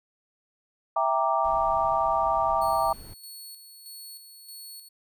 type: chord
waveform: sine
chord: E half-diminished seventh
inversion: none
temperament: equal with one note detuned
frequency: 659.3 / 790.4 / 932.3 / 1174.7 Hz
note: E5 / G5 / Bb5 / D6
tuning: 0 / +14 / 0 / 0 cents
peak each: -27 dBFS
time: 0.96-2.93 s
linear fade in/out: 5 ms
type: noise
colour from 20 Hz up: brown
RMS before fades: -43 dBFS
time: 1.44-3.14 s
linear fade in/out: 5 ms
type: tone with tremolo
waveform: 15% pulse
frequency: 4400 Hz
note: C#8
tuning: 14 cents flat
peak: -34 dBFS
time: 2.61-4.89 s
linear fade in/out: 10 ms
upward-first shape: square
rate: 1.6 Hz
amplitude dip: 50%
effects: none